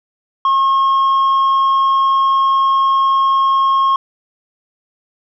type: tone with tanh clipping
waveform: sine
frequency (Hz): 1081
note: C#6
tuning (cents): -44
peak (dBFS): -11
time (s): 0.45-3.96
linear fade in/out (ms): 2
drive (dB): 3
effects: none